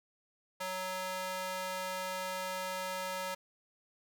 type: tone with high-pass filter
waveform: square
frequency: 185.7 Hz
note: F#3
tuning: 7 cents sharp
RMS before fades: -38 dBFS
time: 0.6-3.35 s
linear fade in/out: 10 ms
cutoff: 720 Hz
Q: 1.1
effects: none